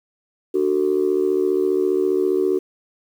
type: tone with amplitude modulation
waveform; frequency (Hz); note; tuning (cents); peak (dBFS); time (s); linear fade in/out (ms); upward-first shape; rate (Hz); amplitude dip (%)
sine; 373.8; F#4; +18; -11; 0.54-2.59; 10; sine; 74.9; 95
effects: tanh soft clip ceiling -9 dBFS + 8-bit